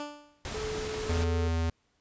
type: tone with exponential decay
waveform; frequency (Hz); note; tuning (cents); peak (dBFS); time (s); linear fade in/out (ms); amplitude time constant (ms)
15% pulse; 293.7; D4; 0; -27; 0-0.46; 1; 100
type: noise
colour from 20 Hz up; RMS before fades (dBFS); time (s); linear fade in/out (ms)
pink; -37; 0.45-1.24; 0
type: tone with pitch glide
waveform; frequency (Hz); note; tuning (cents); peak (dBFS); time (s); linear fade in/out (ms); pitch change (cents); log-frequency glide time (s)
triangle; 432.3 to 439.1; A4 to A4; -31 to -4; -32; 0.54-1.48; 5; +27; 1.18-1.34
type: tone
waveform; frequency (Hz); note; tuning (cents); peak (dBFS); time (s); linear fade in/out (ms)
square; 82.41; E2; 0; -27; 1.09-1.7; 5
effects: pink hiss -72 dBFS RMS until 2 s + resampled to 16000 Hz